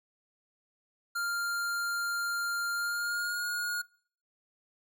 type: tone with pitch glide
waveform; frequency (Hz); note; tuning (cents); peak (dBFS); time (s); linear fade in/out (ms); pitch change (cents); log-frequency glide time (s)
square; 1396.9 to 1436.2; F6 to F6; 0 to +48; -31; 1.15-3.82; 10; +48; 2.74-3.46
effects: noise-tail reverb RT60 0.5 s tail -23 dB re dry